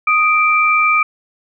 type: tone pair together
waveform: sine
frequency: 1244.3 / 2349 Hz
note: D#6 / D7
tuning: 0 / 0 cents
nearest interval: major seventh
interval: 1100 cents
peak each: -13 dBFS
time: 0.07-1.03 s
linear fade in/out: 5 ms
effects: none